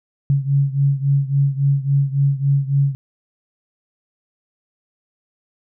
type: beating tone pair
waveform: sine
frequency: 138.2 / 141.8 Hz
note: C#3 / C#3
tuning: -5 / +40 cents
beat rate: 3.6 Hz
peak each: -16 / -19 dBFS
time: 0.3-2.95 s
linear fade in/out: 0 ms
effects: none